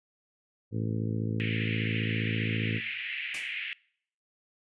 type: harmonic tone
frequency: 55 Hz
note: A1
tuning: in tune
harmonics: 2 / 3 / 4 / 5 / 6 / 7 / 8 / 9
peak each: -30 / -37 / -36 / -39 / -41 / -46 / -43 / -47 dBFS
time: 0.71-2.81 s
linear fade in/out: 50 ms
type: band-pass noise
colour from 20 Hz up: pink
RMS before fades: -36 dBFS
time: 1.4-3.73 s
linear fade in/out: 0 ms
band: 1900 to 2900 Hz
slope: 48 dB/octave
type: noise with exponential decay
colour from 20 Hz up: white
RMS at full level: -37 dBFS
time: 3.34-3.58 s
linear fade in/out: 5 ms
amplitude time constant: 52 ms
effects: noise-tail reverb RT60 0.6 s tail -23 dB re dry + resampled to 22050 Hz